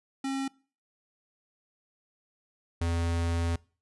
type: tone pair in turn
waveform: square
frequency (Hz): 270 / 84.48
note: C#4 / E2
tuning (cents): -45 / +43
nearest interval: octave + minor sixth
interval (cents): 2012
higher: first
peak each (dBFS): -30 / -27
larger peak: second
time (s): 0.24-0.48 / 2.81-3.56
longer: second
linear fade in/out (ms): 5
effects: noise-tail reverb RT60 0.4 s tail -24 dB re dry + resampled to 24000 Hz